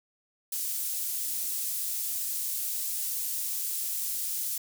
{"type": "high-pass noise", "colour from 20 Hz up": "pink", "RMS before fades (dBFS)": -32, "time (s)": [0.52, 4.58], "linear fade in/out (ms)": 5, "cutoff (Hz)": 9600, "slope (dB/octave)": 12, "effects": []}